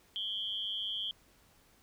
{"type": "tone with amplitude modulation", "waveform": "sine", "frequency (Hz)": 3200, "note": "G7", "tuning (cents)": 35, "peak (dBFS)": -30, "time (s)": [0.16, 1.11], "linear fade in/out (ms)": 0, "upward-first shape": "sine", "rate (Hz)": 206, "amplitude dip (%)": 90, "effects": ["pink hiss -65 dBFS RMS until 1.82 s"]}